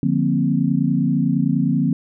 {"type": "tone cluster", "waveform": "sine", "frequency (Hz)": [149.5, 178.7, 234, 264.6], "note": ["D3", "F3", "A#3", "C4"], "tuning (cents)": [31, 40, 7, 20], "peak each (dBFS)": -21, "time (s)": [0.03, 1.93], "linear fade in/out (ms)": 2, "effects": []}